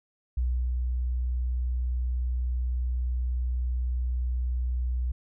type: tone with ADSR envelope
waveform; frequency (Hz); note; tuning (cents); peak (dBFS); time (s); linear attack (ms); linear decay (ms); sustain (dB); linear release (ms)
sine; 61.74; B1; 0; -23; 0.37-5.12; 6; 350; -2; 8
effects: none

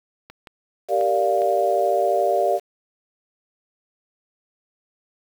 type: clicks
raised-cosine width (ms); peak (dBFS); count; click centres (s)
0.3; -24; 4; 0.3 / 0.472 / 1.011 / 1.419
type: chord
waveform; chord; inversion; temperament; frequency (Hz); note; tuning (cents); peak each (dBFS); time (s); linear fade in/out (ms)
sine; G minor seventh; none; equal; 392 / 466.2 / 587.3 / 698.5; G4 / Bb4 / D5 / F5; 0 / 0 / 0 / 0; -24 / -25 / -21 / -21; 0.88-2.6; 50
effects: 7-bit

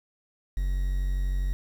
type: tone with quantisation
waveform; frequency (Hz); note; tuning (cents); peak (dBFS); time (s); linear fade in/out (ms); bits
triangle; 46.27; F#1; +1; -22; 0.57-1.53; 0; 8
effects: none

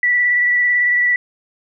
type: tone with vibrato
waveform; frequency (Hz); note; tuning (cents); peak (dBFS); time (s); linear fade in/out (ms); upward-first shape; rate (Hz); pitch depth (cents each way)
sine; 1958; B6; -15; -12; 0.03-1.16; 2; triangle; 18; 20
effects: none

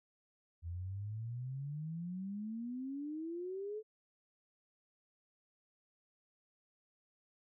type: exponential sweep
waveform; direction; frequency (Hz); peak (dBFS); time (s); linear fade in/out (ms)
sine; up; 82.41 to 440; -39; 0.62-3.83; 50
effects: none

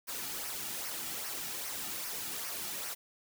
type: noise with flanger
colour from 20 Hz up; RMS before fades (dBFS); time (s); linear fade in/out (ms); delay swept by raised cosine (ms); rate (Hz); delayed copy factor
white; -39; 0.07-2.95; 20; 0.26 to 1.96; 2.5; -0.55
effects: none

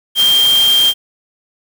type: tone in noise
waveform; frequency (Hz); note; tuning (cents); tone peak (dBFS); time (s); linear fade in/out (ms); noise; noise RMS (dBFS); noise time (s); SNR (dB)
sine; 3183; G7; +26; -8; 0.15-0.94; 50; white; -21; 0.15-0.94; +10
effects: none

